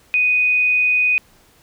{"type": "tone", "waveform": "sine", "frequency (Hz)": 2489, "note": "D#7", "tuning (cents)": 0, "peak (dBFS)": -13, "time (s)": [0.14, 1.18], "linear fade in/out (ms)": 0, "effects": ["pink hiss -53 dBFS RMS until 1.62 s"]}